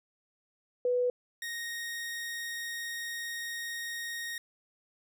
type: tone pair in turn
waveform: sine / sawtooth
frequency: 493.9 / 1864.7 Hz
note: B4 / A#6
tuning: 0 / 0 cents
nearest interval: octave + major seventh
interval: 2300 cents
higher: second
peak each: -25 / -32 dBFS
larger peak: first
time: 0.85-1.1 / 1.42-4.38 s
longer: second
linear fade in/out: 2 ms
effects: none